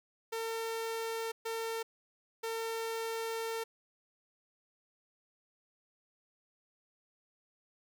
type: tone bursts at uneven times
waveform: sawtooth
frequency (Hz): 452.8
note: A4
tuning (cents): +50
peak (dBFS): -31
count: 3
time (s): 0.32-1.32 / 1.45-1.83 / 2.43-3.64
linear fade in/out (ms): 10
effects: none